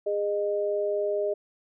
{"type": "tone pair together", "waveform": "sine", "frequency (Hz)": [409.8, 614], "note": ["G#4", "D#5"], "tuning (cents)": [-23, -23], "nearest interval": "perfect fifth", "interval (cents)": 700, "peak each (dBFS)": -27, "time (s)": [0.06, 1.34], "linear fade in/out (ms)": 10, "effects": []}